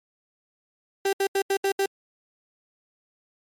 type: tone bursts at uneven times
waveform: 35% pulse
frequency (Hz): 392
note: G4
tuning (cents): 0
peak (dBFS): -19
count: 6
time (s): 1.05-1.13 / 1.2-1.27 / 1.35-1.42 / 1.5-1.57 / 1.64-1.72 / 1.79-1.86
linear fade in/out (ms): 5
effects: MP3 64 kbps